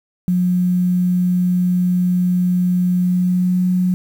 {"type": "tone with pitch glide", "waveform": "sine", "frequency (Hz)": [180, 182.09], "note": ["F#3", "F#3"], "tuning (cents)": [-47, -27], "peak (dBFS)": -13, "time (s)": [0.28, 3.94], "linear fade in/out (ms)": 0, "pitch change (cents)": 20, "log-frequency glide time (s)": [3.02, 3.69], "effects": ["7-bit"]}